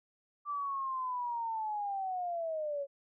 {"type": "linear sweep", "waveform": "sine", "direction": "down", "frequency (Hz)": [1174.7, 550], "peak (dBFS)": -33, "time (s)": [0.45, 2.87], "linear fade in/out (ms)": 50, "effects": []}